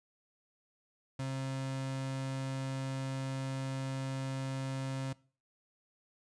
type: tone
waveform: 35% pulse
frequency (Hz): 133.6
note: C3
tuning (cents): +36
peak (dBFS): -33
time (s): 1.19-5.13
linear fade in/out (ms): 5
effects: noise-tail reverb RT60 0.4 s tail -21 dB re dry + resampled to 22050 Hz